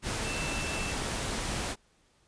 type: tone in noise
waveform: sine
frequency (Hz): 2664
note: E7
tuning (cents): +18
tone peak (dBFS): -37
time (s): 0.23-0.95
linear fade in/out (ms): 50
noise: pink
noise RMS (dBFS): -33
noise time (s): 0.02-1.76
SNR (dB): -7
effects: pink hiss -67 dBFS RMS until 2.27 s + resampled to 22050 Hz